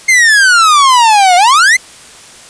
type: exponential two-way sweep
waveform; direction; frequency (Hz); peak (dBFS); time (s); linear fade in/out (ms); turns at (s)
45% pulse; down then up; 2134 to 698.5 to 2134; -4; 0.08-1.77; 10; 1.36
effects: white hiss -35 dBFS RMS until 2.49 s + resampled to 22050 Hz